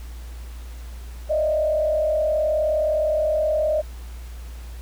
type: tone with frequency modulation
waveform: sine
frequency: 616 Hz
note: D#5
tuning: 17 cents flat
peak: -18 dBFS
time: 1.29-3.82 s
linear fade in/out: 20 ms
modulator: 39.2 Hz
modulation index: 0.72
effects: added 59 Hz sine -33 dBFS peak until 4.81 s + pink hiss -48 dBFS RMS until 4.81 s